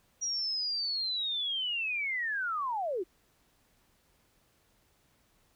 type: linear sweep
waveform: sine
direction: down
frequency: 5760 to 326 Hz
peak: -30 dBFS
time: 0.21-3.04 s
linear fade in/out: 20 ms
effects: pink hiss -69 dBFS RMS until 5.55 s